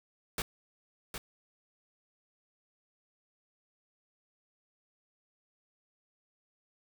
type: noise with echo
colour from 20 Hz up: pink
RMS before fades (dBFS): -34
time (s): 0.38-0.42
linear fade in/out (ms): 2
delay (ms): 760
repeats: 1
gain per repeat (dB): -6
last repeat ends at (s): 1.18
effects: none